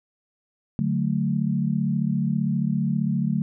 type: chord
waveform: sine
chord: D major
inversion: none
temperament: equal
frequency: 146.83 / 185 / 220 Hz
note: D3 / F#3 / A3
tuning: 0 / 0 / 0 cents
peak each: -25 dBFS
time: 0.79-3.42 s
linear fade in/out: 0 ms
effects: none